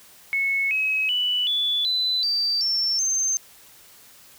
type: tone with pitch steps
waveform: sine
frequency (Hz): 2198 / 2554 / 2968 / 3449 / 4008 / 4657 / 5412 / 6289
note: C#7 / D#7 / F#7 / A7 / B7 / D8 / E8 / G8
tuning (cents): -15 / +45 / +5 / -35 / +25 / -15 / +45 / +5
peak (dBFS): -20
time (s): 0.33-3.37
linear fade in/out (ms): 0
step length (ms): 380
effects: white hiss -50 dBFS RMS until 4.38 s